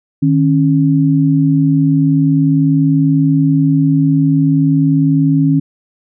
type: tone pair together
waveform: sine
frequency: 154.3 / 274.7 Hz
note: D#3 / C#4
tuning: -14 / -16 cents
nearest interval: minor seventh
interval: 998 cents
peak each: -11 dBFS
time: 0.22-5.6 s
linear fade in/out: 10 ms
effects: none